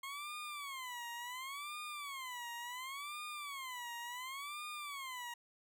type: tone with vibrato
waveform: 20% pulse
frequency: 1071 Hz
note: C6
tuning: 40 cents sharp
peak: -38 dBFS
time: 0.03-5.34 s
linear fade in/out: 5 ms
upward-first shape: sine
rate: 0.7 Hz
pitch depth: 220 cents each way
effects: none